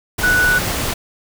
sine tone in noise, 1480 Hz, F#6, in tune, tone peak -12 dBFS, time 0.23-0.59 s, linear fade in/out 10 ms, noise pink, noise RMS -21 dBFS, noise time 0.18-0.94 s, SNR +6 dB, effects none

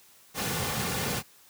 pink noise with comb filter, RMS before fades -30 dBFS, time 0.34-1.23 s, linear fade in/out 50 ms, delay 3.1 ms, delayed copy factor -0.5, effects white hiss -57 dBFS RMS until 1.49 s + high-pass 80 Hz 12 dB/octave

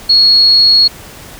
sine tone, 4326 Hz, C#8, 43 cents flat, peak -4 dBFS, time 0.09-0.88 s, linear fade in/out 10 ms, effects pink hiss -33 dBFS RMS until 1.39 s

